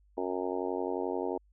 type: harmonic tone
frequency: 91.4 Hz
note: F#2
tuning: 21 cents flat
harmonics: 3 / 4 / 5 / 6 / 7 / 8 / 9 / 10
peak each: -38 / -35 / -36 / -42 / -40 / -46 / -41 / -43 dBFS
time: 0.17-1.38 s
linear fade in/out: 10 ms
effects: added 50 Hz sine -61 dBFS peak until 1.52 s

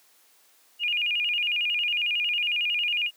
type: tone with vibrato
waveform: sine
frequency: 2637 Hz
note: E7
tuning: in tune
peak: -23 dBFS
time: 0.79-3.11 s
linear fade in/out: 50 ms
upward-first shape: square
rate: 11 Hz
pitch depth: 140 cents each way
effects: white hiss -60 dBFS RMS until 3.16 s + high-pass 300 Hz 12 dB/octave

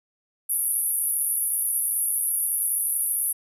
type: band-pass noise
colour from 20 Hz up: white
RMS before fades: -25 dBFS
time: 0.49-3.33 s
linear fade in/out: 10 ms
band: 9900 to 12000 Hz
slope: 96 dB/octave
effects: none

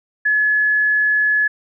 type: tone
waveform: sine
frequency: 1705 Hz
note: G#6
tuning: 45 cents sharp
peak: -13 dBFS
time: 0.25-1.48 s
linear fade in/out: 10 ms
effects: none

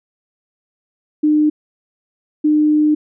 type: tone pair in turn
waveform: sine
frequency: 302.7 / 302.7 Hz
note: D#4 / D#4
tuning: -48 / -48 cents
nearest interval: unison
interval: 0 cents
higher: neither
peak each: -10 dBFS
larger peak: neither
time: 1.23-1.5 / 2.44-2.95 s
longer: second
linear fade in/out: 10 ms
effects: none

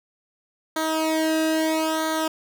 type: tone with flanger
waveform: sawtooth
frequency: 317.3 Hz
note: D#4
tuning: 34 cents sharp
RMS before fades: -23 dBFS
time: 0.76-2.28 s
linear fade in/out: 5 ms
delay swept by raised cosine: 0.38 to 0.92 ms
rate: 0.76 Hz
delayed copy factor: -0.9
effects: none

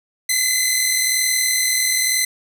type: tone pair together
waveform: 10% pulse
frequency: 2019 / 2060 Hz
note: B6 / C7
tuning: +38 / -28 cents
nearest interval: unison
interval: 34 cents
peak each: -10 dBFS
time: 0.29-2.25 s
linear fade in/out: 5 ms
effects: none

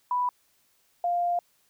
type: tone pair in turn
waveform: sine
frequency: 987.8 / 699.7 Hz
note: B5 / F5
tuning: 0 / +3 cents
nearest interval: tritone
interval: 597 cents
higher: first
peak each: -23 dBFS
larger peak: neither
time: 0.11-0.29 / 1.04-1.39 s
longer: second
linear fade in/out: 2 ms
effects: white hiss -67 dBFS RMS until 1.69 s

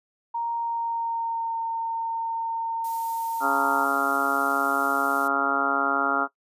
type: tone with pitch glide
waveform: sine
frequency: 932.3 to 912.6 Hz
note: A#5 to A#5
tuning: 0 to -37 cents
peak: -25 dBFS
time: 0.34-3.85 s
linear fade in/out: 10 ms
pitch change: -37 cents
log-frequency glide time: 0.53-1.59 s
type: noise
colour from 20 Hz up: violet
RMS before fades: -39 dBFS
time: 2.84-5.28 s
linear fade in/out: 5 ms
type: harmonic tone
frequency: 138.59 Hz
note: C#3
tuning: in tune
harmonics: 2 / 3 / 4 / 5 / 6 / 7 / 8 / 9 / 10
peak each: -31 / -35 / -35 / -31 / -31 / -35 / -33 / -28 / -24 dBFS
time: 3.4-6.28 s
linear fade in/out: 50 ms
effects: noise-tail reverb RT60 0.1 s tail -18 dB re dry + resampled to 32000 Hz

